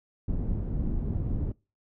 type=low-pass noise; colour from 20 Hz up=pink; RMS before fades=-29 dBFS; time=0.28-1.52 s; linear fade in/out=5 ms; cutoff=210 Hz; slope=12 dB/octave; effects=noise-tail reverb RT60 0.3 s tail -24 dB re dry